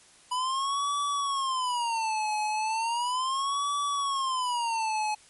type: tone with vibrato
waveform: square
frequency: 987.8 Hz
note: B5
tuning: in tune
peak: -27 dBFS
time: 0.31-5.15 s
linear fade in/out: 10 ms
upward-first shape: sine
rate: 0.36 Hz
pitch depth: 260 cents each way
effects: white hiss -56 dBFS RMS until 5.29 s + MP3 48 kbps